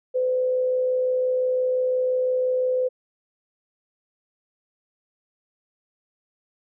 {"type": "tone with amplitude modulation", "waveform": "sine", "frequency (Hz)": 508, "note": "B4", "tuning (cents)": 49, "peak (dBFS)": -18, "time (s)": [0.14, 2.89], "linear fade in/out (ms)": 20, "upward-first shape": "sine", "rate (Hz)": 65.8, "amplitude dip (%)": 30, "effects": []}